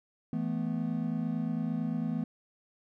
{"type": "chord", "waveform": "triangle", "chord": "E suspended fourth", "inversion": "none", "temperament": "equal with one note detuned", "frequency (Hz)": [164.81, 218, 246.9], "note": ["E3", "A3", "B3"], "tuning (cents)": [0, -16, 0], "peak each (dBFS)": -32, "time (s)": [0.33, 2.24], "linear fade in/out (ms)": 2, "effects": []}